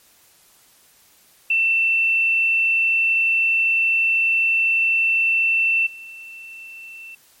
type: tone with level steps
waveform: sine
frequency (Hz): 2682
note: E7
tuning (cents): +29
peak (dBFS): -15 / -35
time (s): 1.5-7.15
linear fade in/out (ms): 5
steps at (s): 5.86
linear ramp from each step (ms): 10
effects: white hiss -54 dBFS RMS until 7.4 s + MP3 64 kbps